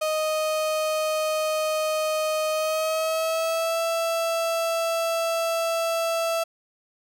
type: tone with pitch glide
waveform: 35% pulse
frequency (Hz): 622.3 to 663.1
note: D#5 to E5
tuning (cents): 0 to +10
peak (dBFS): -21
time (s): 0.01-6.44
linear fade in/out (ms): 10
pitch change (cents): +110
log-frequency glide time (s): 2.52-3.81
effects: none